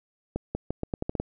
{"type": "accelerating click train", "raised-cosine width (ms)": 2, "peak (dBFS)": -15, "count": 9, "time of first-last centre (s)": [0.36, 1.2], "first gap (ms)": 190, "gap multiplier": 0.82, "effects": []}